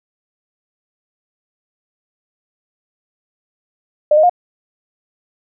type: tone with pitch steps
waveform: sine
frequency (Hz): 600 / 621 / 711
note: D5 / D#5 / F5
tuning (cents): +37 / -3 / +31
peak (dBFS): -7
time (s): 4.11-4.296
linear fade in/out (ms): 5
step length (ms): 62
effects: none